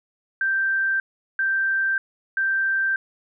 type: tone bursts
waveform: sine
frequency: 1568 Hz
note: G6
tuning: in tune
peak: -19 dBFS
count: 3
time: 0.41-2.96 s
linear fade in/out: 2 ms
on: 590 ms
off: 390 ms
effects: none